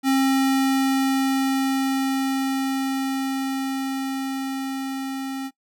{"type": "tone with level ramp", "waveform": "square", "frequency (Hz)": 268.2, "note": "C4", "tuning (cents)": 43, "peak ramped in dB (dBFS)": [-17, -28], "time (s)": [0.03, 5.51], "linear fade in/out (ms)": 50, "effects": ["noise-tail reverb RT60 0.1 s tail -20 dB re dry"]}